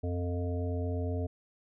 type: harmonic tone with a mistuned harmonic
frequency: 88.5 Hz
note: F2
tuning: 23 cents sharp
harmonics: 1 / 3 / 5 / 7 / 8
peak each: -31 / -38 / -39 / -42 / -48 dBFS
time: 0.03-1.27 s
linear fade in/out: 10 ms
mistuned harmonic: 3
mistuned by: -27 cents
effects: none